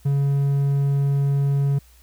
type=tone; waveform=triangle; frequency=140 Hz; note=C#3; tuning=18 cents sharp; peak=-15 dBFS; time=0.05-1.79 s; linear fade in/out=10 ms; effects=added 60 Hz sine -50 dBFS peak until 2.02 s + white hiss -56 dBFS RMS until 2.02 s